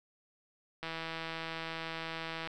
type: click train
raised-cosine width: 0.3 ms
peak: -23 dBFS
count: 269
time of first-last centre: 0.83-2.474 s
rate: 163 Hz
effects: none